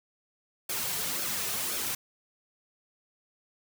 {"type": "noise with flanger", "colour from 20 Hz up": "white", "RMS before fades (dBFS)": -32, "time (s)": [0.69, 1.95], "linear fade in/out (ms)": 5, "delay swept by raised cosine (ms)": [1, 3.7], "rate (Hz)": 1.9, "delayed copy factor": -0.6, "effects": []}